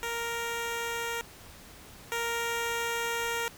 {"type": "tone pair in turn", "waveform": "10% pulse", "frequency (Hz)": [466.2, 466.2], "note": ["A#4", "A#4"], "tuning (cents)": [0, 0], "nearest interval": "unison", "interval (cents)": 0, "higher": "neither", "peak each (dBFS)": [-23, -21], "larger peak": "second", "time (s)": [[0.03, 1.21], [2.12, 3.48]], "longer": "second", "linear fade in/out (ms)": 0, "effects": ["pink hiss -50 dBFS RMS until 3.57 s"]}